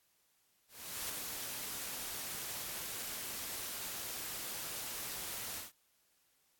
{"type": "noise with ADSR envelope", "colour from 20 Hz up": "white", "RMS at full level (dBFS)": -39, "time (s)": [0.68, 5.72], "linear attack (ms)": 410, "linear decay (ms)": 12, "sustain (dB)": -3, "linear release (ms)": 150, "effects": ["white hiss -74 dBFS RMS until 6.59 s", "AAC 64 kbps"]}